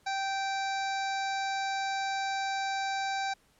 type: harmonic tone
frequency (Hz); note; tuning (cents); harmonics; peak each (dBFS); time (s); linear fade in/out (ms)
780; G5; -9; 1 / 2 / 3 / 5 / 6 / 7 / 8 / 9; -31 / -37 / -41 / -41 / -46 / -48 / -50 / -51; 0.06-3.34; 10
effects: pink hiss -66 dBFS RMS until 3.59 s + low-pass 12000 Hz 12 dB/octave